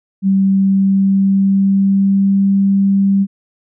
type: tone with pitch glide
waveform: sine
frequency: 193.7 to 196.52 Hz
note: G3 to G3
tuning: -20 to +5 cents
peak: -9 dBFS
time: 0.22-3.27 s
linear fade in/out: 50 ms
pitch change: +25 cents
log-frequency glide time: 0.36-2.45 s
effects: none